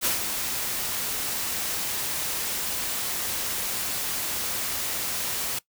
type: noise with ADSR envelope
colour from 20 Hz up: white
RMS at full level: -23 dBFS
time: 0.01-5.59 s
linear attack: 45 ms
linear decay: 130 ms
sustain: -6 dB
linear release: 6 ms
effects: noise-tail reverb RT60 0.1 s tail -20 dB re dry